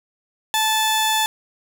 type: tone pair together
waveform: sawtooth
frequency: 873 / 1746 Hz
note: A5 / A6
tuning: -14 / -14 cents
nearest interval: octave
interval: 1200 cents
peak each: -15 dBFS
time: 0.54-1.26 s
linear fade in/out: 0 ms
effects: none